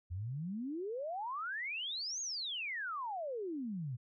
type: exponential two-way sweep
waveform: sine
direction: up then down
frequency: 82.41 to 6720 to 115.2 Hz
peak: -37 dBFS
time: 0.1-3.97 s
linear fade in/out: 20 ms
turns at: 2.21 s
effects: none